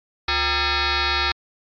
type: tone with frequency modulation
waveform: sine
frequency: 1214 Hz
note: D#6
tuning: 43 cents flat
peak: -18 dBFS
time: 0.28-1.32 s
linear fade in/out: 5 ms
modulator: 428 Hz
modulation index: 7.8
effects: MP3 64 kbps